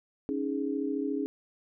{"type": "chord", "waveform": "sine", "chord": "C# suspended second", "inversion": "none", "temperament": "equal", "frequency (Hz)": [277.2, 311.1, 415.3], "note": ["C#4", "D#4", "G#4"], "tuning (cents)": [0, 0, 0], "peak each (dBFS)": [-31, -34, -34], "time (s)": [0.29, 1.26], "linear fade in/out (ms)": 0, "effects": []}